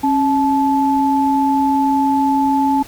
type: tone pair together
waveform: sine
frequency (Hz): 273 / 866.7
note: C#4 / A5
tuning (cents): -26 / -26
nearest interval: octave + minor sixth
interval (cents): 2000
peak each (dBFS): -15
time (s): 0.03-2.83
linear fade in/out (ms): 10
effects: pink hiss -39 dBFS RMS until 2.87 s